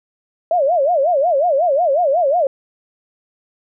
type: tone with vibrato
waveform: sine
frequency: 622.3 Hz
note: D#5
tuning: in tune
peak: -12 dBFS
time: 0.51-2.47 s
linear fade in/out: 2 ms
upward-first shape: sine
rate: 5.5 Hz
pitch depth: 260 cents each way
effects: none